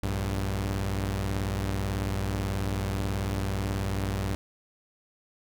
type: tone pair together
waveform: sawtooth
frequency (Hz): 58.02 / 97.7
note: A#1 / G2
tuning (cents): -7 / -5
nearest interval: major sixth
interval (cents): 902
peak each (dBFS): -28 / -25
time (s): 0.03-4.35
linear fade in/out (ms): 0
effects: none